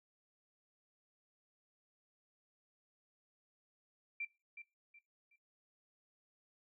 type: tone with echo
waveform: sine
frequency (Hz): 2356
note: D7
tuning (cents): +5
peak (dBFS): -38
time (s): 4.2-4.25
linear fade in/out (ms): 5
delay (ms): 370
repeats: 3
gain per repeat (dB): -10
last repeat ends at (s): 5.36
effects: noise-tail reverb RT60 0.3 s tail -22 dB re dry